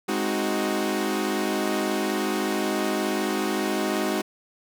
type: chord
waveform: sawtooth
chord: Ab dominant seventh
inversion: none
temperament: equal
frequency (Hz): 207.7 / 261.6 / 311.1 / 370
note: Ab3 / C4 / Eb4 / Gb4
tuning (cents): 0 / 0 / 0 / 0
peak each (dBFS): -25 / -28 / -25 / -24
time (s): 0.08-4.22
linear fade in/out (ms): 10
effects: none